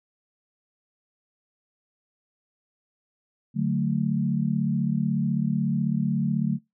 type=chord; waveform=sine; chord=D major; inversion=none; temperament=equal with one note detuned; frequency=146.83 / 185 / 221.1 Hz; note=D3 / F#3 / A3; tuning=0 / 0 / +9 cents; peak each=-26 dBFS; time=3.54-6.59 s; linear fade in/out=50 ms; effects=noise-tail reverb RT60 0.2 s tail -26 dB re dry